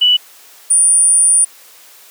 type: tone pair in turn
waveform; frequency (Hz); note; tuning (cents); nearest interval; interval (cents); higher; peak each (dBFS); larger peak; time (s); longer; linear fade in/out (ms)
sine; 2960 / 9365; F#7 / D9; 0 / -6; octave + minor sixth; 1994; second; -7; neither; 0.01-0.17 / 0.7-1.45; second; 10
effects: white hiss -42 dBFS RMS until 2.1 s + high-pass 400 Hz 12 dB/octave